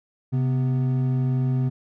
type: tone pair together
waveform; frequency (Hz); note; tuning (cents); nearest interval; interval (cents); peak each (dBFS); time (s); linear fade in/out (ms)
triangle; 131.08 / 249.1; C3 / B3; +4 / +15; major seventh; 1111; -18 / -27; 0.32-1.7; 20
effects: none